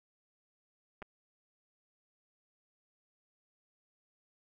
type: clicks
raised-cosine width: 0.5 ms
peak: -30 dBFS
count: 2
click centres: 1.02 / 1.025 s
effects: none